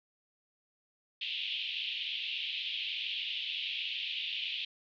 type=band-pass noise; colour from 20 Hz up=white; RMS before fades=-37 dBFS; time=1.21-4.65 s; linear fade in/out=5 ms; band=2600 to 3500 Hz; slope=48 dB/octave; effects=none